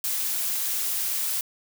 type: noise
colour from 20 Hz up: blue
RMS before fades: -27 dBFS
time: 0.04-1.41 s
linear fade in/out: 2 ms
effects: none